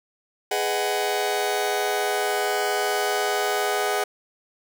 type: chord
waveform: sawtooth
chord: G# minor seventh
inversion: none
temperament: just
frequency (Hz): 415.3 / 498.4 / 623 / 747.5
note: G#4 / B4 / D#5 / F#5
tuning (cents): 0 / +16 / +2 / +17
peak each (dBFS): -22 / -28 / -26 / -22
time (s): 0.51-4.04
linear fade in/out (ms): 5
effects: none